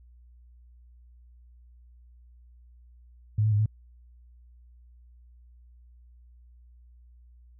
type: tone with pitch steps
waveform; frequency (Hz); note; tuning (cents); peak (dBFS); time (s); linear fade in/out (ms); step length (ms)
sine; 106 / 108.6 / 103.6 / 107.9; G#2 / A2 / G#2 / A2; +36 / -22 / -4 / -33; -20; 3.38-3.66; 5; 70
effects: added 60 Hz sine -51 dBFS peak until 7.59 s